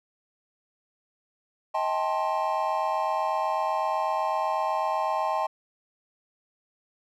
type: chord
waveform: triangle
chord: A half-diminished seventh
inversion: second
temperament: just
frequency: 633.6 / 792 / 880 / 1056 Hz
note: Eb5 / G5 / A5 / C6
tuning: +31 / +18 / 0 / +16 cents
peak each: -28 dBFS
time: 1.74-5.47 s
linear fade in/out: 10 ms
effects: none